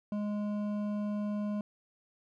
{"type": "tone with hard clipping", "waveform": "triangle", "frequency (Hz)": 207.7, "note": "G#3", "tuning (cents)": 0, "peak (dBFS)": -33, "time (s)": [0.12, 1.61], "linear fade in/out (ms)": 2, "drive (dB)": 13, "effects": []}